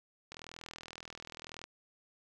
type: click train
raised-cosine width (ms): 0.2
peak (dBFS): -28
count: 55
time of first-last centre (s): 0.32-1.64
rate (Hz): 40.9
effects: none